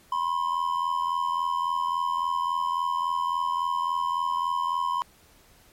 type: ring-modulated tone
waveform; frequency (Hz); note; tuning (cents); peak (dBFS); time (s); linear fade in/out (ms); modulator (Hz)
triangle; 1023; C6; -39; -19; 0.12-5.02; 0; 41.8
effects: pink hiss -57 dBFS RMS until 5.72 s + MP3 64 kbps